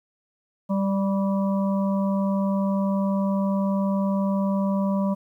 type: harmonic tone with a mistuned harmonic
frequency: 196 Hz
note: G3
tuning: in tune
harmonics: 1 / 3 / 5 / 6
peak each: -21 / -29 / -33 / -39 dBFS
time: 0.69-5.15 s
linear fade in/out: 20 ms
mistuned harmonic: 6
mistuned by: -32 cents
effects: 10-bit